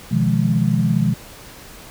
sine chord, F half-diminished seventh, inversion second, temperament just, 125.72 / 157.15 / 174.61 / 209.5 Hz, Cb3 / Eb3 / F3 / Ab3, +31 / +18 / 0 / +15 cents, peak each -20 dBFS, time 0.11-1.14 s, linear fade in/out 10 ms, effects pink hiss -40 dBFS RMS until 1.9 s

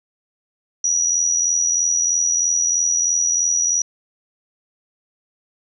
sine tone with amplitude modulation, 5820 Hz, F#8, 29 cents flat, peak -13 dBFS, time 0.84-3.82 s, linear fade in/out 5 ms, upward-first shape sine, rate 83.1 Hz, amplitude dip 55%, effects none

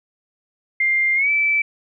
sine tone with pitch glide, 2100 to 2317 Hz, C7 to D7, +6 to -24 cents, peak -15 dBFS, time 0.8-1.62 s, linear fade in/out 5 ms, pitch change +170 cents, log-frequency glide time 1.15-1.3 s, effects none

